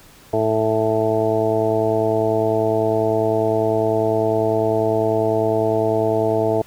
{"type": "harmonic tone", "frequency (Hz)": 110, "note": "A2", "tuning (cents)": 0, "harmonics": [1, 2, 3, 4, 5, 6, 7, 8], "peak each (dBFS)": [-26, -30, -24, -20, -32, -20, -31, -29], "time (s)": [0.33, 6.62], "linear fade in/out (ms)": 5, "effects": ["pink hiss -47 dBFS RMS until 6.66 s"]}